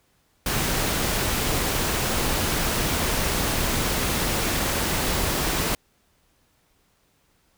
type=noise; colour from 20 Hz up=pink; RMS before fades=-24 dBFS; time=0.46-5.75 s; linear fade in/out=2 ms; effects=pink hiss -65 dBFS RMS until 7.57 s